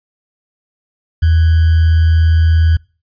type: tone with sample-and-hold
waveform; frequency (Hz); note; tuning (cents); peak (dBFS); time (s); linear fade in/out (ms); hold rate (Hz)
sine; 81.4; E2; -21; -7; 1.22-2.77; 10; 1575
effects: noise-tail reverb RT60 0.4 s tail -26 dB re dry + resampled to 11025 Hz